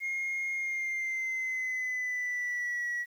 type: tone with pitch glide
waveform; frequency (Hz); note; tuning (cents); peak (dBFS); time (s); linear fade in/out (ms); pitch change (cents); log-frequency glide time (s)
sine; 2140 to 1928.7; C7 to B6; +38 to -42; -28; 0-3.06; 50; -180; 0.54-2.87
effects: tanh soft clip ceiling -29 dBFS + 10-bit